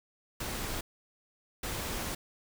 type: noise bursts at uneven times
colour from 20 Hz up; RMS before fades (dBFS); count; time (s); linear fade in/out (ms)
pink; -36; 2; 0.4-0.81 / 1.63-2.15; 5
effects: none